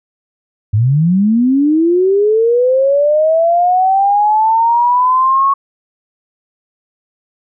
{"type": "linear sweep", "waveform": "sine", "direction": "up", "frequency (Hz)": [98.7, 1108.7], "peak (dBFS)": -8, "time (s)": [0.73, 5.54], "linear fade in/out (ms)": 10, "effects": []}